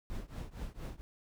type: noise with tremolo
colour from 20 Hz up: brown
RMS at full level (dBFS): -38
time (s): 0.1-1.01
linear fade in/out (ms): 0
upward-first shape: triangle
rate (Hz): 4.3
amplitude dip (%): 95
effects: none